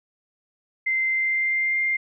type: tone with pitch glide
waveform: sine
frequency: 2079 to 2106 Hz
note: C7 to C7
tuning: -12 to +11 cents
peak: -20 dBFS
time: 0.86-1.97 s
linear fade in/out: 10 ms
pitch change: +23 cents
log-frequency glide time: 1.09-1.79 s
effects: none